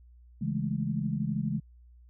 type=chord; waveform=sine; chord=A major seventh; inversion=first; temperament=equal; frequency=138.59 / 164.81 / 207.7 / 220 Hz; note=C#3 / E3 / G#3 / A3; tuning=0 / 0 / 0 / 0 cents; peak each=-33 / -33 / -32 / -37 dBFS; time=0.41-1.6 s; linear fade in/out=10 ms; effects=added 60 Hz sine -52 dBFS peak until 2.09 s